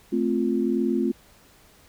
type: chord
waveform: sine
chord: F major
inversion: first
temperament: equal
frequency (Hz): 220 / 261.6 / 349.2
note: A3 / C4 / F4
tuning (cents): 0 / 0 / 0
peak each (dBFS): -25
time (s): 0.12-1.12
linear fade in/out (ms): 10
effects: pink hiss -55 dBFS RMS until 1.88 s